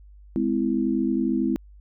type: chord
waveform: sine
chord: Ab augmented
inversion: none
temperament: equal with one note detuned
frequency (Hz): 207.7 / 256.8 / 329.6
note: Ab3 / C4 / E4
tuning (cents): 0 / -32 / 0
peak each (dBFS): -26 / -24 / -25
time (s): 0.36-1.56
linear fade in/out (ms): 0
effects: added 50 Hz sine -45 dBFS peak until 1.8 s